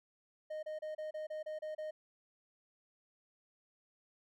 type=tone bursts; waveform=triangle; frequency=618 Hz; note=D#5; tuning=12 cents flat; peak=-37 dBFS; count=9; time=0.5-1.91 s; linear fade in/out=10 ms; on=130 ms; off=30 ms; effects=none